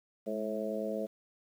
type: harmonic tone with a mistuned harmonic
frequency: 108.7 Hz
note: A2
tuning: 21 cents flat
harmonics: 2 / 3 / 4 / 5 / 6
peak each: -38 / -43 / -39 / -37 / -39 dBFS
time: 0.26-1.07 s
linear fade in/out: 20 ms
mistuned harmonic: 2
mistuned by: -46 cents
effects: 10-bit